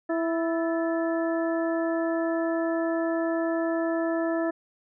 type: harmonic tone with a mistuned harmonic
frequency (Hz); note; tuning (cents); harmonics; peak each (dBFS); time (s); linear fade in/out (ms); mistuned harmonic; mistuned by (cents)
330; E4; +2; 1 / 2 / 3 / 4 / 5; -26 / -28 / -39 / -38 / -37; 0.09-4.51; 10; 5; +91
effects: none